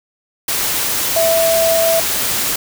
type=tone in noise; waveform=sine; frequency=659.3 Hz; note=E5; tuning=in tune; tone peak=-12 dBFS; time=1.16-2 s; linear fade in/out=5 ms; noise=white; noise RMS=-18 dBFS; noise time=0.48-2.56 s; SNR=+3 dB; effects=none